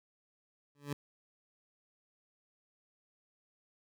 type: tone with exponential growth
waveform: 20% pulse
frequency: 143.6 Hz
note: D3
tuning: 39 cents flat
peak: -27 dBFS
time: 0.75-0.93 s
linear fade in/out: 2 ms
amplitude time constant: 37 ms
effects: none